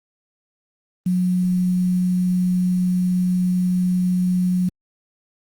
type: tone with quantisation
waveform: sine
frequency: 181.2 Hz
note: F#3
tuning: 36 cents flat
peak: -16 dBFS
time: 1.06-4.69 s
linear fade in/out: 5 ms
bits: 7
effects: Opus 24 kbps